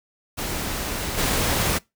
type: noise with level steps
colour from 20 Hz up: pink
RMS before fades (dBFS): -28 / -22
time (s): 0.37-1.79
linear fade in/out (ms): 20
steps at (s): 1.17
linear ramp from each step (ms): 20
effects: noise-tail reverb RT60 0.2 s tail -23 dB re dry